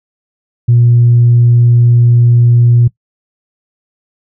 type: tone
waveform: sine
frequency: 119.6 Hz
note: A#2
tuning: 45 cents sharp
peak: -3 dBFS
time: 0.68-2.88 s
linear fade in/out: 10 ms
effects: noise-tail reverb RT60 0.1 s tail -20 dB re dry + tanh soft clip ceiling 0 dBFS